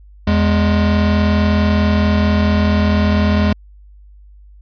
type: tone pair together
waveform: square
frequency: 82.66 / 207.7 Hz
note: E2 / G#3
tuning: +5 / 0 cents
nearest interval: octave + major third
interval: 1595 cents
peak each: -15 dBFS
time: 0.27-3.53 s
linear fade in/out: 5 ms
effects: added 50 Hz sine -39 dBFS peak until 4.61 s + resampled to 11025 Hz